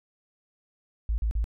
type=tone bursts; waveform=sine; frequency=55 Hz; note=A1; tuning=in tune; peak=-23 dBFS; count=3; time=1.09-1.442 s; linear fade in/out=0 ms; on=90 ms; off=41 ms; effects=none